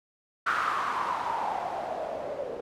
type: noise with low-pass filter sweep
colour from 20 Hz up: blue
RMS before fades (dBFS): -31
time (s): 0.46-2.61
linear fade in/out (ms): 10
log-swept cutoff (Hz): 1400 to 490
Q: 6.1
effects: none